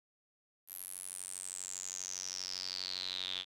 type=tone with band-pass filter sweep; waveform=sawtooth; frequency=92.5 Hz; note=F#2; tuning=in tune; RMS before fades=-42 dBFS; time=0.67-3.45 s; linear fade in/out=50 ms; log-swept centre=12000 to 3400 Hz; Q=9.5; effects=none